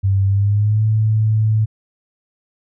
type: tone with pitch glide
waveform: sine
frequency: 97.6 to 108.92 Hz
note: G2 to A2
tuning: -7 to -17 cents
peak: -12 dBFS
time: 0.03-1.66 s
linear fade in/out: 20 ms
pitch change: +190 cents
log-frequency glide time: 0.26-0.84 s
effects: none